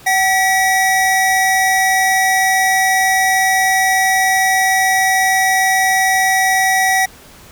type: tone pair together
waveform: square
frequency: 758 / 1938.9 Hz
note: F#5 / B6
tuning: +42 / -32 cents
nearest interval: octave + major third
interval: 1626 cents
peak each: -15 dBFS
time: 0.06-7.06 s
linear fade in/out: 10 ms
effects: pink hiss -41 dBFS RMS until 7.51 s